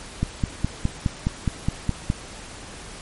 click train, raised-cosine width 5 ms, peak -8 dBFS, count 10, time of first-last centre 0.23-2.101 s, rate 4.81 Hz, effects pink hiss -39 dBFS RMS until 3.01 s + MP3 48 kbps

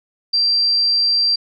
sine tone, 4713 Hz, D8, 5 cents sharp, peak -13 dBFS, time 0.33-1.36 s, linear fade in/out 10 ms, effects none

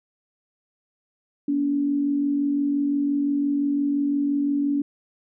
sine tone pair together, 240 / 285.8 Hz, B3 / D4, -49 / -47 cents, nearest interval minor third, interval 302 cents, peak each -30 / -20 dBFS, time 1.48-4.82 s, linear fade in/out 5 ms, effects none

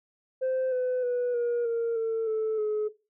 sine tone with pitch steps, 519 / 504.5 / 490.4 / 476.8 / 463.4 / 450.5 / 437.9 / 425.7 Hz, C5 / B4 / B4 / A#4 / A#4 / A4 / A4 / G#4, -14 / +37 / -12 / +39 / -10 / +41 / -8 / +43 cents, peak -23 dBFS, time 0.41-2.89 s, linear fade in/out 20 ms, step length 310 ms, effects noise-tail reverb RT60 0.3 s tail -18 dB re dry + tanh soft clip ceiling -23 dBFS

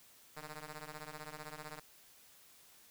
5% pulse ring-modulated tone, 152.6 Hz, D#3, 33 cents flat, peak -32 dBFS, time 0.36-1.8 s, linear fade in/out 10 ms, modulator 313 Hz, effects white hiss -62 dBFS RMS until 2.9 s

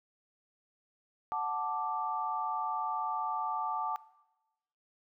sine chord, D major, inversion first, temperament equal, 740 / 880 / 1174.7 Hz, F#5 / A5 / D6, 0 / 0 / 0 cents, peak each -38 / -34 / -35 dBFS, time 1.32-3.96 s, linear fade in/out 0 ms, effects noise-tail reverb RT60 1.0 s tail -19 dB re dry

